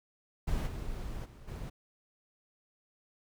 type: noise with level steps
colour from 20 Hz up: brown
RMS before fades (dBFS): -32 / -39 / -50 / -40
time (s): 0.47-1.7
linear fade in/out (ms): 10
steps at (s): 0.66 / 1.24 / 1.47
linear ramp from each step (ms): 20
effects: none